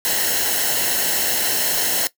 white noise with comb filter, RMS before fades -20 dBFS, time 0.05-2.07 s, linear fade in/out 0 ms, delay 0.84 ms, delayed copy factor -0.65, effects noise-tail reverb RT60 0.1 s tail -17 dB re dry

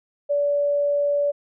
sine tone, 576 Hz, D5, 34 cents flat, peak -18 dBFS, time 0.29-1.32 s, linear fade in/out 20 ms, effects none

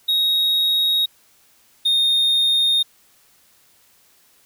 triangle tone pair in turn, 3772 / 3684 Hz, A#7 / A#7, +20 / -21 cents, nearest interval unison, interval 41 cents, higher first, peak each -14 / -13 dBFS, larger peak second, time 0.08-1.06 / 1.85-2.83 s, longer neither, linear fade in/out 10 ms, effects white hiss -56 dBFS RMS until 4.45 s

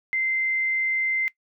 sine tone, 2079 Hz, C7, 12 cents flat, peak -22 dBFS, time 0.13-1.28 s, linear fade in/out 0 ms, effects noise-tail reverb RT60 0.1 s tail -20 dB re dry

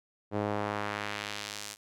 sawtooth tone with band-pass filter sweep, 103.83 Hz, G#2, in tune, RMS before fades -35 dBFS, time 0.31-1.77 s, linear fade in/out 50 ms, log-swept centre 470 to 8000 Hz, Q 0.89, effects none

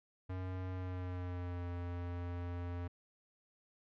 square tone with pitch glide, 92.5 to 87.66 Hz, F#2 to F2, 0 to +7 cents, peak -39 dBFS, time 0.29-2.88 s, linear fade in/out 10 ms, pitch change -93 cents, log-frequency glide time 0.72-1.68 s, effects low-pass 2000 Hz 12 dB/octave + MP3 64 kbps

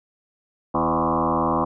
sine tone with frequency modulation, 659.3 Hz, E5, in tune, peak -18 dBFS, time 0.74-1.65 s, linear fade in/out 10 ms, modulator 80.1 Hz, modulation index 6.2, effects none

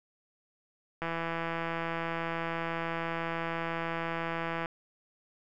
click train, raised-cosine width 0.5 ms, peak -19 dBFS, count 605, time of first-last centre 1.02-4.659 s, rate 166 Hz, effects none

